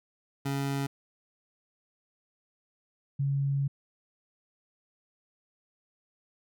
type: tone pair in turn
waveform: 25% pulse / sine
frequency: 138.59 / 139.1 Hz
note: C#3 / C#3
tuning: 0 / +6 cents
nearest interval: unison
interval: 6 cents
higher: second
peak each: -25 dBFS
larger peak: neither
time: 0.45-0.87 / 3.19-3.68 s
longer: second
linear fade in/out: 10 ms
effects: none